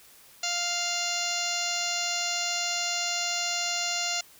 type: harmonic tone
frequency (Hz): 698.5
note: F5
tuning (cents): 0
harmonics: 1 / 2 / 3 / 4 / 5 / 6 / 7 / 8 / 9 / 10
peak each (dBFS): -36 / -38 / -37 / -34 / -39 / -34 / -38 / -36 / -39 / -34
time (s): 0.43-4.21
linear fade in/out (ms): 5
effects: white hiss -54 dBFS RMS until 4.39 s